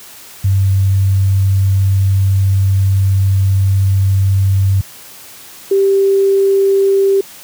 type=tone pair in turn; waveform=sine; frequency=97 / 391.8 Hz; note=G2 / G4; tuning=-18 / -1 cents; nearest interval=2 octaves; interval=2417 cents; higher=second; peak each=-8 dBFS; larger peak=neither; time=0.44-4.81 / 5.71-7.21 s; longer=first; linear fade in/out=5 ms; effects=white hiss -36 dBFS RMS until 7.43 s + high-pass 60 Hz 12 dB/octave